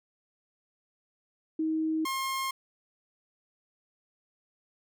sine / sawtooth tone pair in turn, 316.6 / 1068.3 Hz, D#4 / C6, +30 / +36 cents, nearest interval octave + major sixth, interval 2106 cents, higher second, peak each -26 dBFS, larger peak neither, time 1.59-2.05 / 2.05-2.51 s, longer neither, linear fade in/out 5 ms, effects none

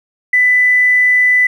triangle tone with tanh clipping, 1994 Hz, B6, 16 cents sharp, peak -7 dBFS, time 0.33-1.47 s, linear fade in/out 5 ms, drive 2 dB, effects none

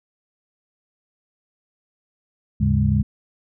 sine tone cluster, 77.2 / 104.8 / 139.5 / 204.8 Hz, D#2 / G#2 / C#3 / G#3, -13 / +16 / +11 / -24 cents, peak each -21 dBFS, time 2.6-3.03 s, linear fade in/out 10 ms, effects none

